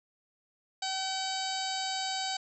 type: harmonic tone with a mistuned harmonic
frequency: 764 Hz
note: G5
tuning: 45 cents flat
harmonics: 1 / 2 / 3 / 4 / 5 / 6 / 7 / 8 / 9 / 10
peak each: -35 / -42 / -45 / -41 / -40 / -37 / -47 / -47 / -48 / -44 dBFS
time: 0.82-2.37 s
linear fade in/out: 5 ms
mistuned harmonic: 7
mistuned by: -69 cents
effects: none